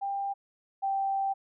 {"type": "tone pair in turn", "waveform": "sine", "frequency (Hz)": [794, 782.2], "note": ["G5", "G5"], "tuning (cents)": [22, -4], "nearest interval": "unison", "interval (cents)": 26, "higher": "first", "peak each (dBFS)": [-29, -26], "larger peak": "second", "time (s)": [[0.01, 0.34], [0.82, 1.34]], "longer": "second", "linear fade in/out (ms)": 20, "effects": []}